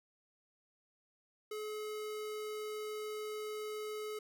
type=tone; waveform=square; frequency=426.5 Hz; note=G#4; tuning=46 cents sharp; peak=-40 dBFS; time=1.51-4.19 s; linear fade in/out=5 ms; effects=none